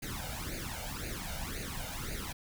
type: noise with flanger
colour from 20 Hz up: pink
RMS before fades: -39 dBFS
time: 0.02-2.33 s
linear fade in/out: 10 ms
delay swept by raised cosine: 0.45 to 1.39 ms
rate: 1.9 Hz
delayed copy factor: +0.8
effects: none